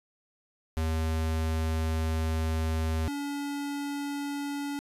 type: tone pair in turn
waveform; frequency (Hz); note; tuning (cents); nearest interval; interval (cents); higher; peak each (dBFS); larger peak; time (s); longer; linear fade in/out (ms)
square; 80 / 285.1; D#2 / C#4; +49 / +49; octave + minor seventh; 2200; second; -27 / -32; first; 0.77-3.08 / 3.08-4.79; first; 0
effects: resampled to 32000 Hz